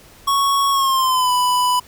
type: tone with pitch glide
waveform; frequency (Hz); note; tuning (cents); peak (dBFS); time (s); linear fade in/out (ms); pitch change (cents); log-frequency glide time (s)
square; 1108.7 to 993.5; C#6 to B5; 0 to +10; -15; 0.27-1.8; 10; -190; 0.71-1.31
effects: pink hiss -46 dBFS RMS until 1.87 s